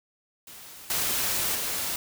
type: noise with level steps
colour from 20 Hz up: white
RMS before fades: -45 / -27 / -30 dBFS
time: 0.47-1.96 s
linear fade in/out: 2 ms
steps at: 0.9 / 1.55 s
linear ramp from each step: 2 ms
effects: none